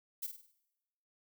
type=noise with echo; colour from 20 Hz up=violet; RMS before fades=-38 dBFS; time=0.22-0.27 s; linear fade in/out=10 ms; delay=50 ms; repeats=5; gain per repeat=-7 dB; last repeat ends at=0.52 s; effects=noise-tail reverb RT60 1.0 s tail -20 dB re dry